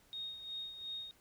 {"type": "tone with tremolo", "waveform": "sine", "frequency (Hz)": 3721, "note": "A#7", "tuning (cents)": -4, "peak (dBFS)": -39, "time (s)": [0.13, 1.11], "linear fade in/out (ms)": 0, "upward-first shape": "sine", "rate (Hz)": 2.8, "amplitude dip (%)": 60, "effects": ["pink hiss -67 dBFS RMS until 1.2 s"]}